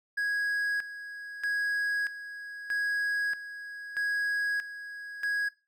triangle tone with tremolo, 1656 Hz, G#6, 5 cents flat, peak -25 dBFS, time 0.17-5.49 s, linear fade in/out 10 ms, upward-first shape square, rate 0.79 Hz, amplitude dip 75%, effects noise-tail reverb RT60 0.3 s tail -19 dB re dry

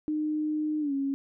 sine tone with pitch glide, 305.4 to 275.2 Hz, D#4 to C#4, -32 to -12 cents, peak -26 dBFS, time 0.08-1.14 s, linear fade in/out 0 ms, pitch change -180 cents, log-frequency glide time 0.8-0.93 s, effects none

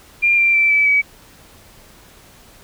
sine tone with pitch steps, 2395 / 2365 / 2335 / 2305 / 2276 Hz, D7 / D7 / D7 / D7 / C#7, +33 / +12 / -11 / -33 / +45 cents, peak -11 dBFS, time 0.22-1.02 s, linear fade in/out 20 ms, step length 160 ms, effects pink hiss -46 dBFS RMS until 2.63 s

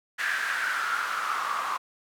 white noise with band-pass filter sweep, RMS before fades -29 dBFS, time 0.18-1.78 s, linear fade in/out 20 ms, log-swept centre 1700 to 1100 Hz, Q 6.5, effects none

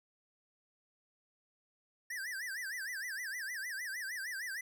square tone with vibrato, 1760 Hz, A6, in tune, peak -39 dBFS, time 2.1-4.61 s, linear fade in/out 5 ms, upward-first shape sine, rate 6.5 Hz, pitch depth 230 cents each way, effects none

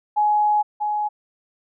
sine tone pair in turn, 840 / 840 Hz, G#5 / G#5, +19 / +19 cents, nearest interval unison, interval 0 cents, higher neither, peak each -15 / -20 dBFS, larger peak first, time 0.16-0.63 / 0.8-1.09 s, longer first, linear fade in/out 20 ms, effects none

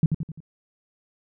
sine tone with echo, 158 Hz, D#3, 27 cents sharp, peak -13 dBFS, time 0.03-0.06 s, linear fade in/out 2 ms, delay 86 ms, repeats 4, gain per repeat -6 dB, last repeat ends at 0.404 s, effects none

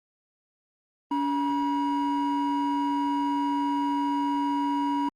triangle tone pair together, 284.7 / 961 Hz, C#4 / B5, +46 / -48 cents, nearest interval octave + major sixth, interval 2106 cents, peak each -23 / -24 dBFS, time 1.11-5.09 s, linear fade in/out 5 ms, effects tanh soft clip ceiling -18 dBFS + Opus 24 kbps

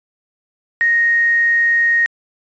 sine tone with quantisation, 1864.7 Hz, A#6, in tune, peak -11 dBFS, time 0.81-2.06 s, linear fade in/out 0 ms, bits 6, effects resampled to 16000 Hz

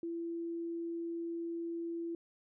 sine tone, 336.4 Hz, E4, 35 cents sharp, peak -36 dBFS, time 0.03-2.15 s, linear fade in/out 2 ms, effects none

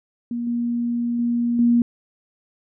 sine tone with level steps, 237.6 Hz, A#3, 33 cents sharp, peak -23 / -20 / -18 / -13 dBFS, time 0.31-1.82 s, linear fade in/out 2 ms, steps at 0.47 / 1.19 / 1.59 s, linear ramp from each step 2 ms, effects none

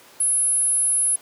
sine tone, 10580 Hz, E9, 5 cents sharp, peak -17 dBFS, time 0.2-1.16 s, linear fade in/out 5 ms, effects pink hiss -48 dBFS RMS until 1.21 s + high-pass 300 Hz 12 dB/octave

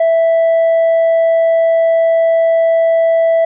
sine tone with tanh clipping, 659.3 Hz, E5, in tune, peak -9 dBFS, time 0-3.45 s, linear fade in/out 5 ms, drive 2 dB, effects none

